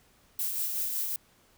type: noise with tremolo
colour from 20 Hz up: violet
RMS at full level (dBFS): -30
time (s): 0.39-1.16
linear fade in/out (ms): 2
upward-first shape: sine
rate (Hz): 5.4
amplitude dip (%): 35
effects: pink hiss -63 dBFS RMS until 1.57 s